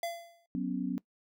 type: tone with exponential decay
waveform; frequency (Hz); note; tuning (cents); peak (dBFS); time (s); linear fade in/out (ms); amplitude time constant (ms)
square; 681; F5; -44; -31; 0.03-0.46; 2; 93
type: chord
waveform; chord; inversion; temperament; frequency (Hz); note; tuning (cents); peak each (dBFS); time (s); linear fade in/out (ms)
sine; F# suspended fourth; none; equal; 185 / 246.9 / 277.2; F#3 / B3 / C#4; 0 / 0 / 0; -35; 0.55-0.98; 0
effects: noise-tail reverb RT60 0.1 s tail -21 dB re dry